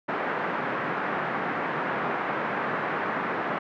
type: band-pass noise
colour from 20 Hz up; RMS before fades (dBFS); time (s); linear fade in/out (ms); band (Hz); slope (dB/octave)
white; -29; 0.08-3.59; 10; 150 to 1700; 24
effects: none